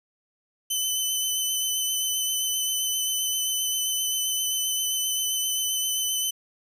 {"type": "tone with vibrato", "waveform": "15% pulse", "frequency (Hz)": 3032, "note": "F#7", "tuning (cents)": 42, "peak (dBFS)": -17, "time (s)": [0.7, 6.31], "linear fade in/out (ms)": 10, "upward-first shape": "sine", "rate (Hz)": 7.6, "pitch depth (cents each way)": 19, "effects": []}